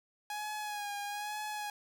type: tone with vibrato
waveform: sawtooth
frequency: 830.6 Hz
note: G#5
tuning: in tune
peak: -33 dBFS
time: 0.3-1.7 s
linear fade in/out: 2 ms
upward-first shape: sine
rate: 1.1 Hz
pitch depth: 37 cents each way
effects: none